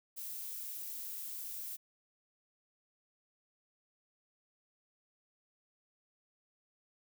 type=noise; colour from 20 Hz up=violet; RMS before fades=-43 dBFS; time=0.16-1.77 s; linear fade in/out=20 ms; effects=none